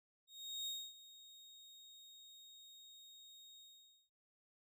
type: tone with ADSR envelope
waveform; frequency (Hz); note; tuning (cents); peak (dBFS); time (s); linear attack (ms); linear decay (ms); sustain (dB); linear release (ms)
35% pulse; 3729; A#7; 0; -38; 0.27-4.1; 400; 260; -17; 510
effects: none